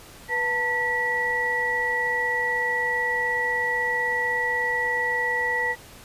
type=tone cluster; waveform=sine; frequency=490.5 / 892 / 1942 Hz; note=B4 / A5 / B6; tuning=-12 / +23 / -30 cents; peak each=-31 / -29 / -23 dBFS; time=0.28-5.76 s; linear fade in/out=50 ms; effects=pink hiss -46 dBFS RMS until 6.04 s + resampled to 32000 Hz